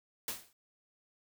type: noise with exponential decay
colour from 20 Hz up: white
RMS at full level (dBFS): -34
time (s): 0.28-0.53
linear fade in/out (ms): 2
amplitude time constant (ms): 54
effects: none